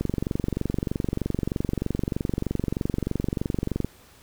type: click train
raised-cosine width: 3 ms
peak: -12 dBFS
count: 90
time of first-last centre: 0.01-3.846 s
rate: 23.2 Hz
effects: pink hiss -53 dBFS RMS until 4.22 s